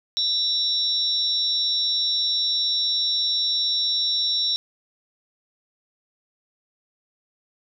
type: tone cluster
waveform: sine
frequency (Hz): 3635 / 3918 / 5500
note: A#7 / B7 / F8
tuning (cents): -44 / -15 / -27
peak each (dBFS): -28 / -22 / -26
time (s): 0.17-4.56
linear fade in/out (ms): 0
effects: none